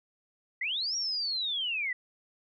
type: linear two-way sweep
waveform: sine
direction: up then down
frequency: 1921 to 5680 to 1921 Hz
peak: -29 dBFS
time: 0.61-1.93 s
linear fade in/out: 5 ms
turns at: 0.96 s
effects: none